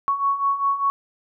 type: beating tone pair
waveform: sine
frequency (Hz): 1108.7 / 1113.7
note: C#6 / C#6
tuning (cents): 0 / +8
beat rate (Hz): 5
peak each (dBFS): -25 / -20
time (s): 0.08-0.9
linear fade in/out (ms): 0
effects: none